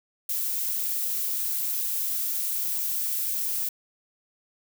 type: noise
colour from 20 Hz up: violet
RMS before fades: -28 dBFS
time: 0.29-3.69 s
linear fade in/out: 5 ms
effects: none